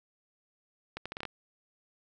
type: accelerating click train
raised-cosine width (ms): 0.3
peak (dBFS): -21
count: 7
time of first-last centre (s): 0.97-1.253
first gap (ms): 86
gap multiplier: 0.75
effects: none